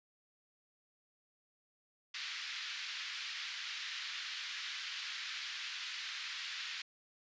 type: band-pass noise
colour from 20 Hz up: white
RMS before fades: -43 dBFS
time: 2.14-6.82 s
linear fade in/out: 5 ms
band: 1500 to 4500 Hz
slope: 24 dB/octave
effects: resampled to 16000 Hz